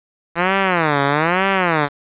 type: tone with vibrato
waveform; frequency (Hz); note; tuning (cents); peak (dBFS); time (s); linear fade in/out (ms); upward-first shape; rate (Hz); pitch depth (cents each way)
5% pulse; 165.2; E3; +4; -3; 0.35-1.89; 50; sine; 1.1; 290
effects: resampled to 8000 Hz + 7-bit